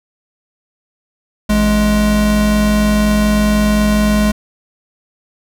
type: tone pair together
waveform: square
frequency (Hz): 54.81 / 210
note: A1 / G#3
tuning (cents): -6 / +19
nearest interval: octave + major seventh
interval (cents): 2325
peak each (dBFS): -17 / -12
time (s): 1.49-4.32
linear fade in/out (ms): 10
effects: none